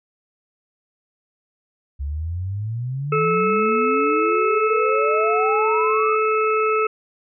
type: exponential sweep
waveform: sine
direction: up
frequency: 67.7 to 1261 Hz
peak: -23 dBFS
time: 1.99-6.17 s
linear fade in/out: 20 ms
type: harmonic tone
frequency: 434.2 Hz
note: A4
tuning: 23 cents flat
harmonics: 1 / 3 / 5 / 6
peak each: -19 / -20 / -33 / -27 dBFS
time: 3.12-6.87 s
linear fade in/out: 5 ms
effects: none